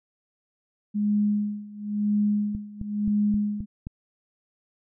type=tone with tremolo; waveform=sine; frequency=207.7 Hz; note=G#3; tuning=in tune; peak=-19 dBFS; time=0.94-3.66 s; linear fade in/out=20 ms; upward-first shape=sine; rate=0.98 Hz; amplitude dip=90%
type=click train; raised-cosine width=5 ms; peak=-21 dBFS; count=6; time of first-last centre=2.55-3.869 s; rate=3.79 Hz
effects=none